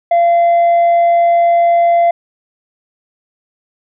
sine tone with tanh clipping, 686 Hz, F5, 31 cents flat, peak -8 dBFS, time 0.11-2.11 s, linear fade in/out 5 ms, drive 2 dB, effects none

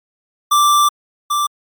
square tone pair in turn, 1174.7 / 1174.7 Hz, D6 / D6, 0 / 0 cents, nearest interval unison, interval 0 cents, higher neither, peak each -10 / -15 dBFS, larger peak first, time 0.51-0.89 / 1.3-1.47 s, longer first, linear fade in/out 10 ms, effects MP3 96 kbps

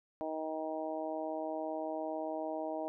harmonic tone, 157.7 Hz, D#3, 24 cents sharp, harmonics 2 / 3 / 4 / 5 / 6, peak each -41 / -45 / -38 / -43 / -47 dBFS, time 0.21-2.88 s, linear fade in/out 0 ms, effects none

